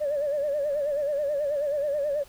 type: tone with vibrato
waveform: sine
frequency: 579 Hz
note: D5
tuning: 25 cents flat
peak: -23 dBFS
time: 0-2.24 s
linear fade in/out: 20 ms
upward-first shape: sine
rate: 9.3 Hz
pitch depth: 84 cents each way
effects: tanh soft clip ceiling -19 dBFS + pink hiss -53 dBFS RMS until 2.28 s